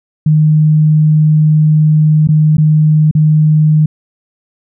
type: tone with dropouts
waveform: sine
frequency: 153.9 Hz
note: D#3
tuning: 19 cents flat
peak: -5 dBFS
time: 0.26-3.86 s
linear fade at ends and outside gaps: 5 ms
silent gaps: 2.274-2.287 / 2.57-2.581 / 3.112-3.15 s
effects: none